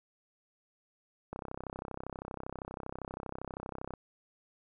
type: click train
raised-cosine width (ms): 1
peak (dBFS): -25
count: 86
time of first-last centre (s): 1.33-3.937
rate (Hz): 32.6
effects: none